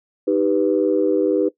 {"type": "chord", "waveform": "sine", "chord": "Eb augmented", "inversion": "none", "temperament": "equal", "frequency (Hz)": [311.1, 392, 493.9], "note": ["Eb4", "G4", "B4"], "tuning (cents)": [0, 0, 0], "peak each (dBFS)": -19, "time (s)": [0.27, 1.49], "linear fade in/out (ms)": 10, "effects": ["noise-tail reverb RT60 0.1 s tail -18 dB re dry", "tanh soft clip ceiling -5 dBFS"]}